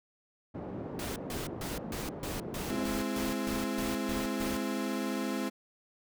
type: band-pass noise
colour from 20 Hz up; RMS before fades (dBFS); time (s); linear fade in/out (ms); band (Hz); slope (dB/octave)
pink; -40; 0.54-2.85; 10; 140 to 560; 12
type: noise bursts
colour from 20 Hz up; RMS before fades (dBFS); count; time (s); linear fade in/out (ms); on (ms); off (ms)
pink; -39; 12; 0.99-4.57; 2; 170; 140
type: chord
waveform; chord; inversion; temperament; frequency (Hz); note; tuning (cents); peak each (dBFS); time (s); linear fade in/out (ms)
35% pulse; Ab augmented; none; equal with one note detuned; 207.7 / 261.6 / 334.2; Ab3 / C4 / E4; 0 / 0 / +24; -34 / -33 / -36; 2.69-5.5; 20
effects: none